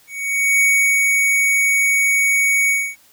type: tone with ADSR envelope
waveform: square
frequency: 2238 Hz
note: C#7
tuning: 16 cents sharp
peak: -12 dBFS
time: 0.07-2.96 s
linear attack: 540 ms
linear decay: 380 ms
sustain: -2 dB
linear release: 260 ms
effects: white hiss -52 dBFS RMS until 3.12 s